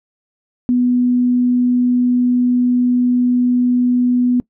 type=tone; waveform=sine; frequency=246.9 Hz; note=B3; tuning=in tune; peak=-11 dBFS; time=0.69-4.4 s; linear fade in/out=0 ms; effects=noise-tail reverb RT60 0.1 s tail -22 dB re dry